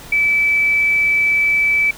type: tone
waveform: sine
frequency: 2308 Hz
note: D7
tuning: 31 cents flat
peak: -12 dBFS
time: 0.12-1.91 s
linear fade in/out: 5 ms
effects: pink hiss -37 dBFS RMS until 1.97 s